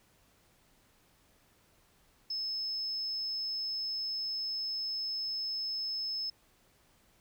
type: tone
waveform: sine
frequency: 5210 Hz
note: E8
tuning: 21 cents flat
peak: -32 dBFS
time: 2.3-6.3 s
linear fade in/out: 5 ms
effects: tanh soft clip ceiling -28 dBFS + pink hiss -67 dBFS RMS until 7.2 s